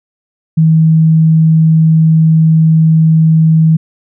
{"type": "tone", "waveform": "sine", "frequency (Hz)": 160, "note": "D#3", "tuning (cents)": 49, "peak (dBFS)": -4, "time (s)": [0.57, 3.77], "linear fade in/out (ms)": 10, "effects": []}